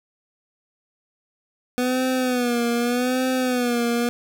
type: tone with vibrato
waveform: 25% pulse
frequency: 246.9 Hz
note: B3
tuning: in tune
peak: -16 dBFS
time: 1.78-4.09 s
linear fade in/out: 0 ms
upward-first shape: sine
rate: 0.83 Hz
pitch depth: 78 cents each way
effects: none